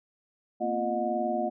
sine tone cluster, 230.7 / 252 / 346.2 / 615 / 724 Hz, A#3 / B3 / F4 / D#5 / F#5, -18 / +35 / -15 / -20 / -38 cents, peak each -33 / -38 / -34 / -31 / -30 dBFS, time 0.6-1.5 s, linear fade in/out 20 ms, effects none

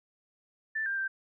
sine tone with pitch steps, 1765 / 1590 / 1568 Hz, A6 / G6 / G6, +5 / +24 / 0 cents, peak -29 dBFS, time 0.75-1.08 s, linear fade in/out 10 ms, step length 110 ms, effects none

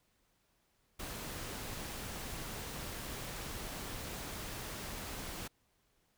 pink noise, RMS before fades -43 dBFS, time 0.99-5.48 s, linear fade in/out 10 ms, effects pink hiss -75 dBFS RMS until 6.17 s

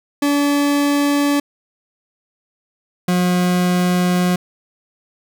40% pulse tone pair in turn, 286.9 / 179.45 Hz, D4 / F3, -40 / +47 cents, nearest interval minor sixth, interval 813 cents, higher first, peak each -13 dBFS, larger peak neither, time 0.22-1.4 / 3.08-4.36 s, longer second, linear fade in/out 5 ms, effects none

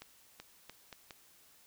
accelerating click train, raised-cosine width 0.2 ms, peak -29 dBFS, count 5, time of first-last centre 0.02-1.108 s, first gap 380 ms, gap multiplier 0.78, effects white hiss -63 dBFS RMS until 1.66 s

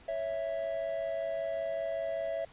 triangle tone pair together, 554.1 / 659.3 Hz, C#5 / E5, -1 / 0 cents, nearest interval minor third, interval 301 cents, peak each -35 / -31 dBFS, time 0.08-2.45 s, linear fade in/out 5 ms, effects pink hiss -57 dBFS RMS until 2.52 s + resampled to 8000 Hz

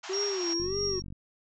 pink band-pass noise, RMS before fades -42 dBFS, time 0.03-0.54 s, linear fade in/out 10 ms, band 640 to 7200 Hz, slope 96 dB/octave
triangle tone with vibrato, 370 Hz, F#4, in tune, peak -28 dBFS, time 0.09-1 s, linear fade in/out 10 ms, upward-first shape sine, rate 1.7 Hz, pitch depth 170 cents each way
sine tone with tremolo, 5590 Hz, F8, 1 cent sharp, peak -28 dBFS, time 0.13-1.02 s, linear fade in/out 5 ms, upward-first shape triangle, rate 3.1 Hz, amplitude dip 65%
click train, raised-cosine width 5 ms, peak -30 dBFS, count 26, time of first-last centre 0.6-1.125 s, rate 47.6 Hz
effects none

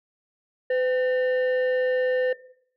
sine tone pair together, 507.4 / 1808 Hz, B4 / A6, +47 / +47 cents, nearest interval octave + minor seventh, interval 2200 cents, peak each -19 / -29 dBFS, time 0.7-2.33 s, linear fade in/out 5 ms, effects noise-tail reverb RT60 0.6 s tail -17 dB re dry + tanh soft clip ceiling -18 dBFS

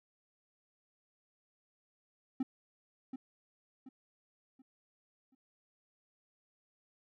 triangle tone with echo, 261.6 Hz, C4, in tune, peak -28 dBFS, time 2.4-2.43 s, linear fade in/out 5 ms, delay 730 ms, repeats 4, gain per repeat -9 dB, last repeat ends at 5.35 s, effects none

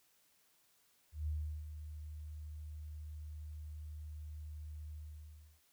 sine tone with ADSR envelope, 76.2 Hz, D#2, 36 cents flat, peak -34 dBFS, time 1.12-5.61 s, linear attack 150 ms, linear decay 370 ms, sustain -10 dB, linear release 680 ms, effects white hiss -72 dBFS RMS until 5.72 s

